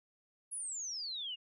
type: exponential sweep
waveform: sine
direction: down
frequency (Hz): 10730 to 2794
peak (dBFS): -38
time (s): 0.51-1.36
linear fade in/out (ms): 20
effects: none